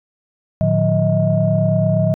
sine tone cluster, 111.8 / 150.8 / 179.5 / 634 Hz, A2 / D3 / F3 / D#5, +28 / +46 / +48 / +32 cents, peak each -18 dBFS, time 0.61-2.14 s, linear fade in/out 0 ms, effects tanh soft clip ceiling -3 dBFS

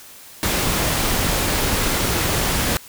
pink noise, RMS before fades -20 dBFS, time 0.43-2.77 s, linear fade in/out 0 ms, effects white hiss -42 dBFS RMS until 2.88 s

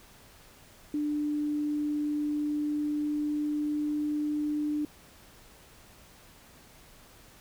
sine tone with pitch glide, 296.7 to 298.4 Hz, D4 to D4, +18 to +28 cents, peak -27 dBFS, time 0.94-4.85 s, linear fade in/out 2 ms, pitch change +10 cents, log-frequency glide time 2.26-4.24 s, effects pink hiss -55 dBFS RMS until 7.4 s

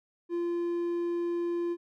triangle tone, 344.8 Hz, F4, 22 cents flat, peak -26 dBFS, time 0.29-1.77 s, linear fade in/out 50 ms, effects none

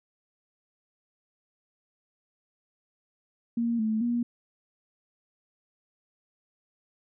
sine tone with pitch steps, 233.7 / 218.6 / 238.5 Hz, A#3 / A3 / A#3, +5 / -11 / +40 cents, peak -24 dBFS, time 3.57-4.23 s, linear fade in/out 5 ms, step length 220 ms, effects none

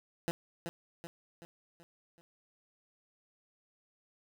15% pulse tone with echo, 169.4 Hz, E3, 48 cents sharp, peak -25 dBFS, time 0.28-0.31 s, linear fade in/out 0 ms, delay 380 ms, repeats 5, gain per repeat -6 dB, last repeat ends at 2.21 s, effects none

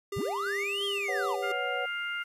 square tone with tremolo, 400 Hz, G4, 35 cents sharp, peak -33 dBFS, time 0.12-1.52 s, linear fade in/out 5 ms, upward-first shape square, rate 2.9 Hz, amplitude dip 25%
triangle linear two-way sweep, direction up then down, 53.1 to 3271 to 774 Hz, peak -29 dBFS, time 0.16-1.36 s, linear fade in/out 10 ms, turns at 0.85 s
sine chord, B suspended second, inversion none, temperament equal, 493.9 / 554.4 / 740 Hz, B4 / C#5 / F#5, 0 / 0 / 0 cents, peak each -36 / -36 / -35 dBFS, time 1.08-1.86 s, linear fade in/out 10 ms
harmonic tone, 702 Hz, F5, 9 cents sharp, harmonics 2 / 3 / 4, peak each -33 / -37 / -39 dBFS, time 1.42-2.24 s, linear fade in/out 20 ms
effects resampled to 32000 Hz + 10-bit

